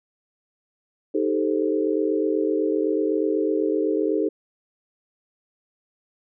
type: chord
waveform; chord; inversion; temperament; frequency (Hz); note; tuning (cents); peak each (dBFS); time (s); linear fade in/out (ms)
sine; A half-diminished seventh; second; equal; 311.1 / 392 / 440 / 523.3; Eb4 / G4 / A4 / C5; 0 / 0 / 0 / 0; -24 / -25 / -24 / -30; 1.14-4.29; 10
effects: none